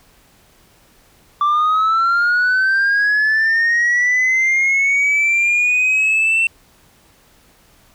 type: linear sweep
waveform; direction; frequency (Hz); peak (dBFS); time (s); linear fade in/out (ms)
sine; up; 1164 to 2700; -10; 1.41-6.47; 2
effects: tanh soft clip ceiling -11 dBFS + pink hiss -52 dBFS RMS until 7.94 s